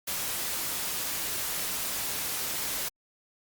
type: noise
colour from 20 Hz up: white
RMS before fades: -32 dBFS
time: 0.07-2.89 s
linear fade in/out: 10 ms
effects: Opus 48 kbps